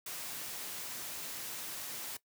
white noise, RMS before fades -42 dBFS, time 0.06-2.17 s, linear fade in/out 5 ms, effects noise-tail reverb RT60 0.1 s tail -18 dB re dry + high-pass 100 Hz 12 dB/octave

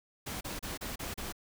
pink noise bursts, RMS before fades -39 dBFS, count 6, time 0.26-1.325 s, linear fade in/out 10 ms, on 150 ms, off 33 ms, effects none

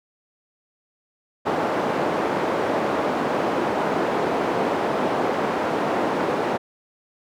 white band-pass noise, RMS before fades -23 dBFS, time 1.45-6.58 s, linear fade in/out 20 ms, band 240 to 730 Hz, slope 12 dB/octave, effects none

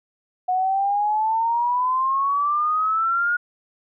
sine exponential sweep, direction up, 729 to 1443 Hz, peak -18 dBFS, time 0.48-3.37 s, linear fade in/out 10 ms, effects none

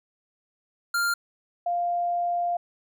square / sine tone pair in turn, 1396.9 / 698.5 Hz, F6 / F5, 0 / 0 cents, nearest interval octave, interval 1200 cents, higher first, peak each -23 dBFS, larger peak neither, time 0.94-1.14 / 1.66-2.57 s, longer second, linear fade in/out 5 ms, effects none

